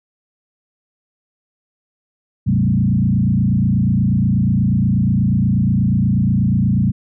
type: tone with frequency modulation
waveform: sine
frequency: 158.1 Hz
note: D#3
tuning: 28 cents sharp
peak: -12 dBFS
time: 2.46-6.92 s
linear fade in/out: 20 ms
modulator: 28.3 Hz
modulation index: 2.3
effects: none